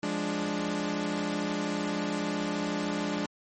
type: chord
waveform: sawtooth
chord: D diminished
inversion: first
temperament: equal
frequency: 174.61 / 207.7 / 293.7 Hz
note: F3 / Ab3 / D4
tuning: 0 / 0 / 0 cents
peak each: -32 / -29 / -28 dBFS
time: 0.03-3.26 s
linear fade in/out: 2 ms
effects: MP3 32 kbps